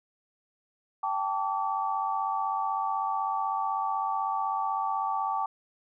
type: chord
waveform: sine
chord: G suspended second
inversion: none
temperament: equal with one note detuned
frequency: 784 / 880 / 1150.5 Hz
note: G5 / A5 / D6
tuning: 0 / 0 / -36 cents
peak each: -31 dBFS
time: 1.03-5.46 s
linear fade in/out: 5 ms
effects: none